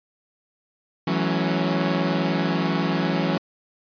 sawtooth chord, F# minor seventh, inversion third, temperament equal with one note detuned, 164.81 / 185 / 214.6 / 277.2 Hz, E3 / F#3 / A3 / C#4, 0 / 0 / -43 / 0 cents, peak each -21 / -21 / -26 / -23 dBFS, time 1.07-3.38 s, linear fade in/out 5 ms, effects resampled to 11025 Hz

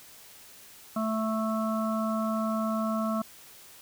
harmonic tone, 220 Hz, A3, in tune, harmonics 1 / 3 / 5 / 6, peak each -28 / -33 / -35 / -36 dBFS, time 0.96-3.22 s, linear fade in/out 5 ms, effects white hiss -51 dBFS RMS until 3.81 s

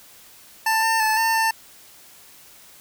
25% pulse tone with pitch steps, 888 / 900 / 872 / 900 / 895 Hz, A5 / A5 / A5 / A5 / A5, +16 / +39 / -16 / +39 / +29 cents, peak -14 dBFS, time 0.66-1.51 s, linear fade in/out 5 ms, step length 170 ms, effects white hiss -48 dBFS RMS until 2.8 s

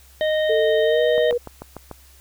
harmonic tone, 619 Hz, D#5, 9 cents flat, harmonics 1 / 3 / 5 / 6, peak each -18 / -28 / -32 / -34 dBFS, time 0.21-1.31 s, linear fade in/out 0 ms
sine tone with pitch glide, 444.5 to 481.9 Hz, A4 to B4, +18 to -43 cents, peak -18 dBFS, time 0.49-1.38 s, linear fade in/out 10 ms, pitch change +139 cents, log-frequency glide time 0.83-1.01 s
click train, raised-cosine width 1 ms, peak -19 dBFS, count 6, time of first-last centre 1.18-1.913 s, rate 6.82 Hz
effects added 66 Hz sine -49 dBFS peak until 2.2 s + white hiss -52 dBFS RMS until 2.2 s

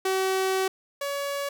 sawtooth tone pair in turn, 380 / 564.4 Hz, F#4 / C#5, +46 / +31 cents, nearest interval perfect fifth, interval 685 cents, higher second, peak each -19 / -24 dBFS, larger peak first, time 0.05-0.68 / 1.01-1.49 s, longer first, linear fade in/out 5 ms, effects none

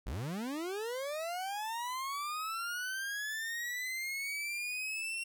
40% pulse linear sweep, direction up, 41.2 to 2741 Hz, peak -35 dBFS, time 0.06-5.24 s, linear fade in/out 10 ms, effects none

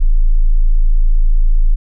sine tone, 27.5 Hz, A0, in tune, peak -6 dBFS, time 0-1.76 s, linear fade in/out 20 ms, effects none

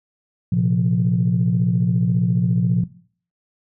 sine chord, Bb suspended second, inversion none, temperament just, 116.54 / 131.11 / 174.81 Hz, Bb2 / C3 / F3, 0 / +4 / +2 cents, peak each -20 / -21 / -17 dBFS, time 0.52-2.84 s, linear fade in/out 5 ms, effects noise-tail reverb RT60 0.5 s tail -18 dB re dry + tanh soft clip ceiling -8 dBFS

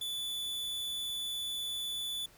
45% pulse tone, 3472 Hz, A7, 24 cents flat, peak -35 dBFS, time 0.01-2.26 s, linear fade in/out 5 ms, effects pink hiss -60 dBFS RMS until 2.37 s

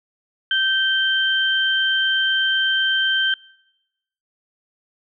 sine tone pair together, 1556 / 3128 Hz, G6 / G7, -13 / -4 cents, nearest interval octave, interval 1209 cents, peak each -19 dBFS, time 0.51-3.34 s, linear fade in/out 2 ms, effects noise-tail reverb RT60 1.0 s tail -26 dB re dry

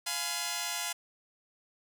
5% pulse chord, F diminished, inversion none, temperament just, 698.5 / 838.1 / 1005.8 Hz, F5 / Ab5 / Cb6, 0 / +16 / +31 cents, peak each -25 dBFS, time 0.06-0.93 s, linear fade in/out 10 ms, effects none

